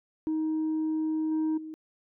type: tone with level steps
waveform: sine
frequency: 314.1 Hz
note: D#4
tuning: 16 cents sharp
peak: -24 / -22 / -37 dBFS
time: 0.27-1.74 s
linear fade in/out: 0 ms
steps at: 1.31 / 1.57 s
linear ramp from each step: 10 ms
effects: tanh soft clip ceiling -24 dBFS